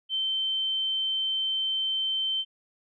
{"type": "tone", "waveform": "sine", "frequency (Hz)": 3100, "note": "G7", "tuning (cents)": -20, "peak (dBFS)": -25, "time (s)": [0.09, 2.45], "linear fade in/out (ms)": 50, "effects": []}